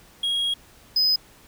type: tone pair in turn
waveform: triangle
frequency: 3288 / 5032 Hz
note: G#7 / D#8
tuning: -18 / +19 cents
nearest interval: perfect fifth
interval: 737 cents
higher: second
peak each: -20 / -16 dBFS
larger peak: second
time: 0.23-0.54 / 0.96-1.16 s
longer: first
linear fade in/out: 5 ms
effects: pink hiss -52 dBFS RMS until 1.47 s